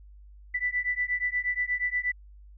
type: beating tone pair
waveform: sine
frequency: 1975.5 / 1983.9 Hz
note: B6 / B6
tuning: 0 / +7 cents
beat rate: 8.4 Hz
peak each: -29 dBFS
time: 0.54-2.12 s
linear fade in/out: 10 ms
effects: added 50 Hz sine -47 dBFS peak until 2.57 s